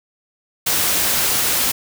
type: noise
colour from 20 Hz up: white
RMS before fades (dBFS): -18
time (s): 0.66-1.72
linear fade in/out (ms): 10
effects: none